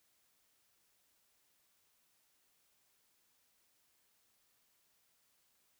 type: silence
effects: white hiss -75 dBFS RMS until 5.79 s